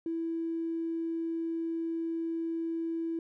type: tone with tanh clipping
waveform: triangle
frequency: 330 Hz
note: E4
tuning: 2 cents sharp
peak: -30 dBFS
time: 0.06-3.19 s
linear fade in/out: 2 ms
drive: 2 dB
effects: none